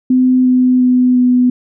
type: tone with pitch steps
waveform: sine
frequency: 255.1 / 253 / 251 / 249 Hz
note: C4 / B3 / B3 / B3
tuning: -44 / +42 / +28 / +14 cents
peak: -7 dBFS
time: 0.1-1.5 s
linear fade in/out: 5 ms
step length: 350 ms
effects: none